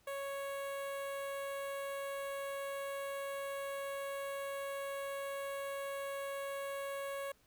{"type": "tone with notch filter", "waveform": "sawtooth", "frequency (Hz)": 554.4, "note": "C#5", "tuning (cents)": 0, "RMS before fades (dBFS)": -41, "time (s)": [0.07, 7.32], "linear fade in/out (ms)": 5, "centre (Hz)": 5200, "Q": 0.91, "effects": ["pink hiss -70 dBFS RMS until 7.46 s"]}